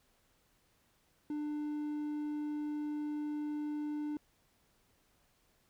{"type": "tone", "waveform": "triangle", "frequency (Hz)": 298, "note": "D4", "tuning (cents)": 25, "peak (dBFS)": -33, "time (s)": [1.3, 4.17], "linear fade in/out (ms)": 2, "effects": ["pink hiss -72 dBFS RMS until 5.69 s"]}